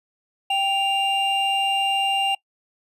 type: tone pair together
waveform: triangle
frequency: 784 / 2794 Hz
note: G5 / F7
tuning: 0 / 0 cents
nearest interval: octave + minor seventh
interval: 2200 cents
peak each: -20 dBFS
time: 0.5-2.35 s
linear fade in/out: 5 ms
effects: noise-tail reverb RT60 0.1 s tail -24 dB re dry + resampled to 32000 Hz